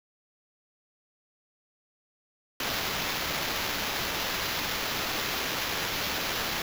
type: noise with sample-and-hold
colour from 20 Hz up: white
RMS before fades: -31 dBFS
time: 2.6-6.62 s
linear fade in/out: 2 ms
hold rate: 8820 Hz
effects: none